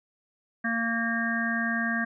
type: harmonic tone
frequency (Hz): 230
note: A#3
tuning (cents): -23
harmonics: 1 / 3 / 5 / 7 / 8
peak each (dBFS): -29 / -36 / -37 / -29 / -32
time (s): 0.64-2.05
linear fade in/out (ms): 10
effects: none